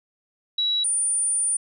sine tone pair in turn, 3900 / 9276 Hz, B7 / D9, -23 / -22 cents, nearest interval octave + minor third, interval 1501 cents, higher second, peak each -20 dBFS, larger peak neither, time 0.58-0.84 / 0.84-1.57 s, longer second, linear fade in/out 5 ms, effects none

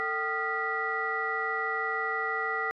sine tone cluster, 446.8 / 772 / 1231 / 1393 / 1951 Hz, A4 / G5 / D#6 / F6 / B6, +27 / -27 / -19 / -5 / -22 cents, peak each -36 / -36 / -34 / -35 / -31 dBFS, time 0-2.71 s, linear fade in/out 0 ms, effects tanh soft clip ceiling -17 dBFS

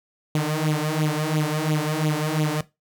sawtooth tone with flanger, 153.6 Hz, D#3, 22 cents flat, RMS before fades -23 dBFS, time 0.35-2.61 s, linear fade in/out 2 ms, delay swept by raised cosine 0.28 to 4.88 ms, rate 2.9 Hz, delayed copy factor +0.8, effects noise-tail reverb RT60 0.2 s tail -17 dB re dry

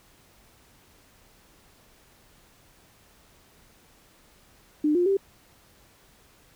sine tone with pitch steps, 300.8 / 353.5 / 391.9 Hz, D4 / F4 / G4, +42 / +21 / 0 cents, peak -19 dBFS, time 4.84-5.17 s, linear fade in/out 5 ms, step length 110 ms, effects pink hiss -58 dBFS RMS until 6.55 s

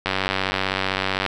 click train, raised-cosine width 0.3 ms, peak -5 dBFS, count 116, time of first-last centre 0.06-1.263 s, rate 95.6 Hz, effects none

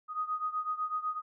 sine beating tone pair, 1244.5 / 1252.5 Hz, D#6 / D#6, 0 / +11 cents, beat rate 8 Hz, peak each -33 / -36 dBFS, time 0.08-1.22 s, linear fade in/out 50 ms, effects none

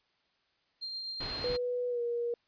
sine tone with tremolo, 4186 Hz, C8, in tune, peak -35 dBFS, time 0.81-1.58 s, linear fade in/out 20 ms, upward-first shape triangle, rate 8 Hz, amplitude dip 30%
pink noise, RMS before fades -40 dBFS, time 1.2-1.57 s, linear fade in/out 10 ms
sine tone with pitch glide, 491.9 to 474.3 Hz, B4 to A#4, -7 to +30 cents, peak -30 dBFS, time 1.44-2.34 s, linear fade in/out 2 ms, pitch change -63 cents, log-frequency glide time 1.89-2.01 s
effects white hiss -73 dBFS RMS until 2.47 s + resampled to 11025 Hz

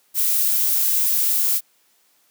violet noise, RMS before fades -19 dBFS, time 0.14-1.61 s, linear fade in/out 50 ms, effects white hiss -61 dBFS RMS until 2.3 s + high-pass 200 Hz 12 dB/octave

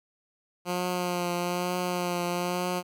10% pulse tone with vibrato, 177.6 Hz, F3, 29 cents sharp, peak -19 dBFS, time 0.65-2.83 s, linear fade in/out 50 ms, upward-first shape triangle, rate 1.1 Hz, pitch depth 28 cents each way, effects none

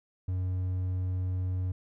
triangle tone, 92 Hz, F#2, 9 cents flat, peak -26 dBFS, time 0.28-1.72 s, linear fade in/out 5 ms, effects none

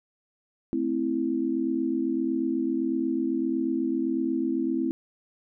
sine chord, A minor, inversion none, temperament equal, 220 / 261.6 / 329.6 Hz, A3 / C4 / E4, 0 / 0 / 0 cents, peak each -33 / -27 / -27 dBFS, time 0.73-4.91 s, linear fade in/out 0 ms, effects none

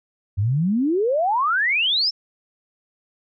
sine exponential sweep, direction up, 92.3 to 5460 Hz, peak -17 dBFS, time 0.37-2.11 s, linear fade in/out 20 ms, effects none

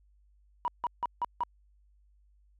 sine tone bursts, 965 Hz, B5, 40 cents flat, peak -26 dBFS, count 5, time 0.65-1.435 s, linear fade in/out 0 ms, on 29 ms, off 160 ms, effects tanh soft clip ceiling -22 dBFS + added 50 Hz sine -61 dBFS peak until 2.59 s

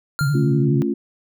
square tone with exponential decay, 1396.9 Hz, F6, in tune, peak -21 dBFS, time 0.19-0.65 s, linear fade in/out 0 ms, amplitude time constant 98 ms
sine tone with vibrato, 141.8 Hz, C#3, 40 cents sharp, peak -16 dBFS, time 0.21-0.82 s, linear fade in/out 0 ms, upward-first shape triangle, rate 12 Hz, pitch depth 130 cents each way
sine chord, A augmented, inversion none, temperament equal, 220 / 277.2 / 349.2 Hz, A3 / C#4 / E#4, 0 / 0 / 0 cents, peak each -23 dBFS, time 0.34-0.94 s, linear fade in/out 10 ms
effects none

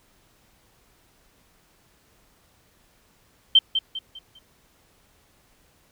sine tone with echo, 3124 Hz, G7, 7 cents flat, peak -10 dBFS, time 3.55-3.59 s, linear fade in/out 5 ms, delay 200 ms, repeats 4, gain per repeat -9 dB, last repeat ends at 4.39 s, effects pink hiss -61 dBFS RMS until 5.91 s

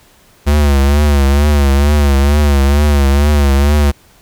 square tone with vibrato, 71.4 Hz, D2, 48 cents flat, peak -8 dBFS, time 0.46-3.92 s, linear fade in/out 20 ms, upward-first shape triangle, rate 2.2 Hz, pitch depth 89 cents each way, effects pink hiss -47 dBFS RMS until 4.21 s

